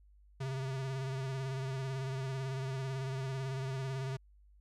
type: tone with vibrato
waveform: square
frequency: 133.2 Hz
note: C3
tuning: 31 cents sharp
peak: -36 dBFS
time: 0.4-4.17 s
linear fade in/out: 10 ms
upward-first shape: sine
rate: 18 Hz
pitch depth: 41 cents each way
effects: added 50 Hz sine -59 dBFS peak until 4.6 s + low-pass 7000 Hz 12 dB/octave